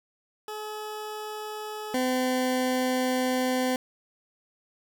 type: tone pair in turn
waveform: 20% pulse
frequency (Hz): 426.6 / 255.2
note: G#4 / C4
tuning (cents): +46 / -43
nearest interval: major sixth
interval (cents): 889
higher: first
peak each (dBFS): -29 / -19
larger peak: second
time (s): 0.48-1.94 / 1.94-3.76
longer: second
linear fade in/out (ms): 2
effects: 10-bit